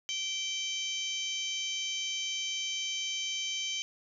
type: harmonic tone with a mistuned harmonic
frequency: 776 Hz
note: G5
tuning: 18 cents flat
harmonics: 3 / 4 / 5 / 6 / 7 / 8 / 9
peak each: -40 / -34 / -47 / -47 / -47 / -39 / -52 dBFS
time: 0.09-3.82 s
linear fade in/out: 0 ms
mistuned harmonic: 9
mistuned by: +21 cents
effects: none